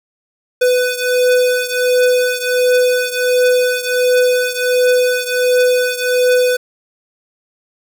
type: beating tone pair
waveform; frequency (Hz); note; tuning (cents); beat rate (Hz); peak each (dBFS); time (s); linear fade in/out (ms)
square; 498.4 / 499.8; B4 / B4; +16 / +21; 1.4; -14 / -17; 0.61-6.57; 10
effects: none